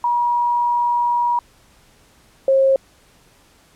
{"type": "tone pair in turn", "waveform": "sine", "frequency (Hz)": [959, 537], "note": ["A#5", "C5"], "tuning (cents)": [49, 45], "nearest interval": "minor seventh", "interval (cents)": 1004, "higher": "first", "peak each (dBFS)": [-15, -11], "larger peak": "second", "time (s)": [[0.04, 1.39], [2.48, 2.76]], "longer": "first", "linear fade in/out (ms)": 2, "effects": ["pink hiss -53 dBFS RMS until 3.75 s", "low-pass 12000 Hz 12 dB/octave"]}